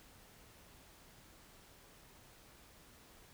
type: silence
effects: pink hiss -61 dBFS RMS until 3.33 s